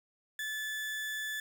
35% pulse tone, 1736 Hz, A6, 24 cents flat, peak -33 dBFS, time 0.39-1.4 s, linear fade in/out 2 ms, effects 12-bit

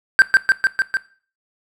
triangle tone with echo, 1568 Hz, G6, in tune, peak -4 dBFS, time 0.19-0.22 s, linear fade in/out 0 ms, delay 150 ms, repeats 5, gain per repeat -2 dB, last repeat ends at 0.97 s, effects noise-tail reverb RT60 0.4 s tail -17 dB re dry

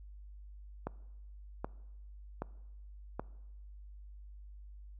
click train, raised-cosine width 1 ms, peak -22 dBFS, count 4, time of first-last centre 0.87-3.196 s, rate 1.29 Hz, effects noise-tail reverb RT60 1.0 s tail -21 dB re dry + added 50 Hz sine -48 dBFS peak until 4.99 s

